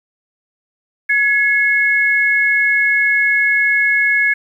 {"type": "tone pair together", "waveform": "sine", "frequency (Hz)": [1683.7, 2181], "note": ["G#6", "C#7"], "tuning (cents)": [23, -29], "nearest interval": "major third", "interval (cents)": 448, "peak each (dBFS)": -14, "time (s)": [1.09, 4.34], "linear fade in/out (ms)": 10, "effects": ["8-bit"]}